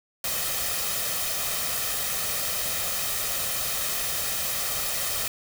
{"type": "noise with comb filter", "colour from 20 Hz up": "white", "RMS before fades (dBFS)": -28, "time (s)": [0.24, 5.28], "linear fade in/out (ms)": 2, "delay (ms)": 1.6, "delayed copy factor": 0.55, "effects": []}